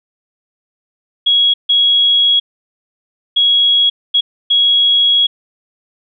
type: tone bursts at uneven times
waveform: sine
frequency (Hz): 3322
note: G#7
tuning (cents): 0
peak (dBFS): -8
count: 5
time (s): 1.26-1.54 / 1.69-2.4 / 3.36-3.9 / 4.14-4.21 / 4.5-5.27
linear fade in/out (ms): 10
effects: none